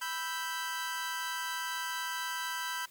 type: chord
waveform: sawtooth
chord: E minor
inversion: second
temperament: equal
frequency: 987.8 / 1318.5 / 1568 Hz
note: B5 / E6 / G6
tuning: 0 / 0 / 0 cents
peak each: -34 / -39 / -34 dBFS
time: 0.01-2.86 s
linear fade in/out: 10 ms
effects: white hiss -59 dBFS RMS until 2.9 s